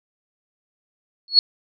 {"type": "tone with exponential growth", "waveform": "sine", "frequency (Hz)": 4353, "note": "C#8", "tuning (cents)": -32, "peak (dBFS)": -4, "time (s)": [1.28, 1.39], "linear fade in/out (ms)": 1, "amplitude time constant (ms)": 22, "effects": []}